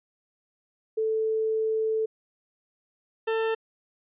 sine / 40% pulse tone pair in turn, 440 / 446.7 Hz, A4 / A4, 0 / +26 cents, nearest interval unison, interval 26 cents, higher second, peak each -23 dBFS, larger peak neither, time 0.97-2.06 / 3.27-3.55 s, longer first, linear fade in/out 10 ms, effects resampled to 8000 Hz

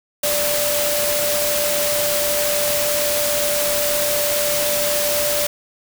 sine tone in noise, 587.3 Hz, D5, in tune, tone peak -21 dBFS, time 0.23-5.47 s, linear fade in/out 5 ms, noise white, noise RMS -21 dBFS, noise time 0.23-5.47 s, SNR -3 dB, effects none

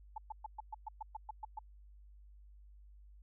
sine tone bursts, 865 Hz, A5, 30 cents flat, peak -39 dBFS, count 11, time 0.16-1.591 s, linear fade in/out 5 ms, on 21 ms, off 120 ms, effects added 50 Hz sine -55 dBFS peak until 3.22 s

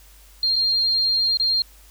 sine tone with dropouts, 4203 Hz, C8, 7 cents sharp, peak -17 dBFS, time 0.43-1.62 s, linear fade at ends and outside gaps 2 ms, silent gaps 0.558-0.562 / 1.372-1.398 s, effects added 50 Hz sine -48 dBFS peak until 1.9 s + white hiss -52 dBFS RMS until 1.9 s

